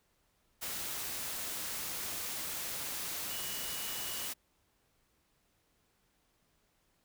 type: tone in noise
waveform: sine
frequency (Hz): 2927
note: F#7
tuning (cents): -19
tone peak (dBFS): -46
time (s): 3.29-4.29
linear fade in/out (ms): 20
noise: white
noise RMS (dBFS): -39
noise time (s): 0.61-4.34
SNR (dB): -10
effects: pink hiss -74 dBFS RMS until 7.04 s